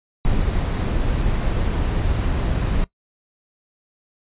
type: noise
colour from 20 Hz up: brown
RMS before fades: -20 dBFS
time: 0.25-2.84 s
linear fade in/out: 0 ms
effects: noise-tail reverb RT60 0.1 s tail -20 dB re dry + resampled to 8000 Hz